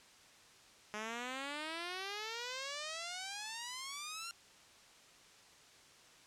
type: exponential sweep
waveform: 5% pulse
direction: up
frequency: 208.7 to 1397 Hz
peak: -29 dBFS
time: 0.94-4.31 s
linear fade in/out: 0 ms
effects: white hiss -61 dBFS RMS until 6.26 s + low-pass 7000 Hz 12 dB/octave